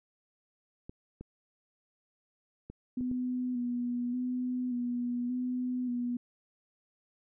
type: clicks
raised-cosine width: 3 ms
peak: -30 dBFS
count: 5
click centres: 0.895 / 1.21 / 2.7 / 3.009 / 3.114 s
type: tone with vibrato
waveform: sine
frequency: 246.9 Hz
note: B3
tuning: in tune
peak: -30 dBFS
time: 2.97-6.17 s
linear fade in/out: 5 ms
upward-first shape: square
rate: 0.86 Hz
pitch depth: 26 cents each way
effects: none